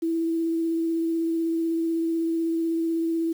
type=tone with vibrato; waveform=sine; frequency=329.6 Hz; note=E4; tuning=in tune; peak=-22 dBFS; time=0.02-3.33 s; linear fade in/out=10 ms; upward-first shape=triangle; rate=16 Hz; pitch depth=17 cents each way; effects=8-bit